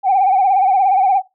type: tone with vibrato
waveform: sine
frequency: 772 Hz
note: G5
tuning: 27 cents flat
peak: -9 dBFS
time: 0.03-1.22 s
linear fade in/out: 50 ms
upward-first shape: sine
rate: 17 Hz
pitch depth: 83 cents each way
effects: noise-tail reverb RT60 0.2 s tail -19 dB re dry + tanh soft clip ceiling -6 dBFS